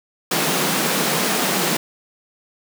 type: high-pass noise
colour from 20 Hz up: pink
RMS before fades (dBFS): -20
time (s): 0.31-1.77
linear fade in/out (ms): 5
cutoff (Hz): 150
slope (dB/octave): 96
effects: none